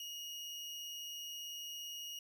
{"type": "tone with amplitude modulation", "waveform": "30% pulse", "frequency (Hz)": 2873, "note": "F7", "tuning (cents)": 48, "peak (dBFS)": -39, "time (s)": [0, 2.19], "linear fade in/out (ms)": 2, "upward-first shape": "sine", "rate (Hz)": 158, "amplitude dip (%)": 30, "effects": []}